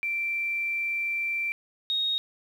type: tone pair in turn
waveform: sine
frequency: 2349 / 3741 Hz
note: D7 / A#7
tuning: 0 / +5 cents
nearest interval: minor sixth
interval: 805 cents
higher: second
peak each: -26 / -24 dBFS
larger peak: second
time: 0.03-1.52 / 1.9-2.18 s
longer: first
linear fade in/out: 0 ms
effects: 9-bit